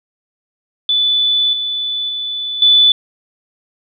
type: tone with level steps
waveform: sine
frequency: 3483 Hz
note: A7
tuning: 18 cents flat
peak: -11 / -17 / -19 / -6 dBFS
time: 0.89-2.92 s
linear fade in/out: 2 ms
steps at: 1.53 / 2.09 / 2.62 s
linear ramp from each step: 2 ms
effects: none